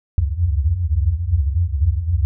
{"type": "tone cluster", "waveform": "sine", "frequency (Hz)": [68.2, 70.6, 82.8, 87, 90.5], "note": ["C#2", "C#2", "E2", "F2", "F#2"], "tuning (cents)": [-28, 32, 8, -6, -38], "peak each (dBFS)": -22, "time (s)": [0.18, 2.25], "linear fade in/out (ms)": 0, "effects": []}